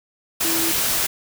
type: tone in noise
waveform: sine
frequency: 329.6 Hz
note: E4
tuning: in tune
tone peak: -25 dBFS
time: 0.44-0.72 s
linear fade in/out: 10 ms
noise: white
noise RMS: -21 dBFS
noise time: 0.4-1.07 s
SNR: -7 dB
effects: none